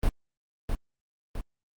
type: noise with echo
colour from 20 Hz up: brown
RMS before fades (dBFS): -22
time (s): 0.03-0.09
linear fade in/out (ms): 2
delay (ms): 660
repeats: 2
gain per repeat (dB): -5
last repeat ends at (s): 1.41
effects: Opus 32 kbps